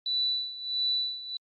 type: tone with tremolo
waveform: sine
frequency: 3967 Hz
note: B7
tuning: 7 cents sharp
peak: -24 dBFS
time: 0.06-1.37 s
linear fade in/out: 2 ms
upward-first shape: sine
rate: 1.5 Hz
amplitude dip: 80%
effects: Opus 48 kbps